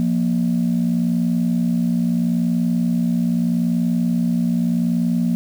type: tone pair together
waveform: sine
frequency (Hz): 174.61 / 235.4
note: F3 / A#3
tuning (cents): 0 / +17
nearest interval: perfect fourth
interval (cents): 517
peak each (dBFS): -18 / -17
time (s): 0-5.35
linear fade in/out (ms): 0
effects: tanh soft clip ceiling -11 dBFS + 7-bit